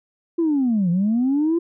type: linear two-way sweep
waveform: sine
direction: down then up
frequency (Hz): 345 to 167.4 to 345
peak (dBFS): -15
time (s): 0.38-1.59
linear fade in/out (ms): 10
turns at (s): 0.9
effects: tanh soft clip ceiling -13 dBFS